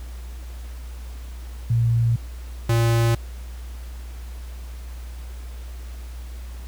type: tone pair in turn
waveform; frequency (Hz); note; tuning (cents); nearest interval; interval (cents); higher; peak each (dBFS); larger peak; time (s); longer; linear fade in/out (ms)
sine / square; 116.54 / 115.89; A#2 / A#2; 0 / -10; unison; 10; first; -16 / -17; first; 1.7-2.16 / 2.69-3.15; neither; 5
effects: added 60 Hz sine -32 dBFS peak until 6.67 s + pink hiss -48 dBFS RMS until 6.67 s